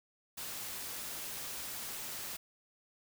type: noise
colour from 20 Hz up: white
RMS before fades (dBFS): -42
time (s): 0.37-2.37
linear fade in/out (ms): 10
effects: none